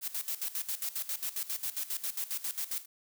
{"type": "noise with tremolo", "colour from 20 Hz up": "blue", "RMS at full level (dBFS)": -34, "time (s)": [0.01, 2.86], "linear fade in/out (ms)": 50, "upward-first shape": "square", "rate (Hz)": 7.4, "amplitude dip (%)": 80, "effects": []}